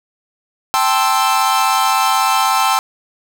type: chord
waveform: 45% pulse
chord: A minor seventh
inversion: third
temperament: equal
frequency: 784 / 880 / 1046.5 / 1318.5 Hz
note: G5 / A5 / C6 / E6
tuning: 0 / 0 / 0 / 0 cents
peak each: -18 dBFS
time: 0.74-2.79 s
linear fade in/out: 0 ms
effects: none